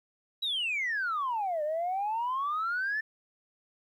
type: exponential two-way sweep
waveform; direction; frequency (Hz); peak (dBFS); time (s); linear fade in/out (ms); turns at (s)
sine; down then up; 3951 to 590 to 1788; -27; 0.42-3.01; 10; 1.63
effects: tanh soft clip ceiling -25 dBFS + 11-bit